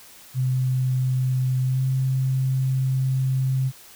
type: tone with pitch glide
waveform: sine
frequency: 128.9 to 131.61 Hz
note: C3 to C3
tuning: -26 to +11 cents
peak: -19 dBFS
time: 0.34-3.72 s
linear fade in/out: 50 ms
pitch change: +37 cents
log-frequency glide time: 1.66-1.84 s
effects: white hiss -47 dBFS RMS until 3.95 s